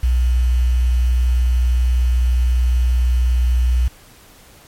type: tone with quantisation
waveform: sine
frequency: 61.4 Hz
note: B1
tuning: 9 cents flat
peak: -12 dBFS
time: 0.03-3.88 s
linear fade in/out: 5 ms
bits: 6
effects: pink hiss -46 dBFS RMS until 4.67 s + MP3 64 kbps